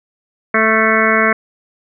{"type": "harmonic tone with a mistuned harmonic", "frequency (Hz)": 220, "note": "A3", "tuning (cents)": 0, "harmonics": [1, 2, 3, 5, 6, 7, 8, 9, 10], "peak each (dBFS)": [-19, -19, -19, -19, -19, -19, -19, -19, -19], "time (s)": [0.54, 1.33], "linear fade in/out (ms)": 5, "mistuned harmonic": 6, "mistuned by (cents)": 25, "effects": []}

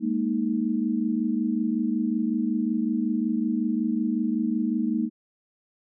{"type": "chord", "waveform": "sine", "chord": "Ab suspended second", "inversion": "none", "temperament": "equal", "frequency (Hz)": [207.7, 233.1, 311.1], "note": ["Ab3", "Bb3", "Eb4"], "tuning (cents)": [0, 0, 0], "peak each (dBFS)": [-28, -25, -28], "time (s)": [0, 5.1], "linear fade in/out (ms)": 50, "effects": []}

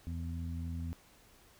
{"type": "harmonic tone", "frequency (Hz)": 83.6, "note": "E2", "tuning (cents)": 25, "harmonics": [1, 2, 3], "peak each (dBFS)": [-37, -44, -45], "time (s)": [0.07, 0.93], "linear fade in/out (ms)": 0, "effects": ["pink hiss -62 dBFS RMS until 1.59 s"]}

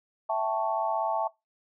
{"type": "chord", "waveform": "sine", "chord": "A dominant seventh", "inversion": "second", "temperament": "equal", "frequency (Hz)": [659.3, 784, 880, 1108.7], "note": ["E5", "G5", "A5", "C#6"], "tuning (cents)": [0, 0, 0, 0], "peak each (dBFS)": [-29, -33, -29, -34], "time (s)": [0.29, 1.28], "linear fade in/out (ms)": 10, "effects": ["noise-tail reverb RT60 0.2 s tail -21 dB re dry"]}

